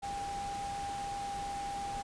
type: tone in noise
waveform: sine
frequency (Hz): 801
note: G5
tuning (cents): +37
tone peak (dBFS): -36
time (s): 0.02-2.03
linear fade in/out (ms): 20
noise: pink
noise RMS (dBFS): -45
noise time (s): 0.02-2.03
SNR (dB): +6
effects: resampled to 22050 Hz